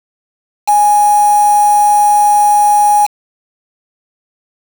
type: tone with quantisation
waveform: sine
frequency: 830.6 Hz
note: G#5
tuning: in tune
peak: -6 dBFS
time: 0.67-3.07 s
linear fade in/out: 20 ms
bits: 3
effects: none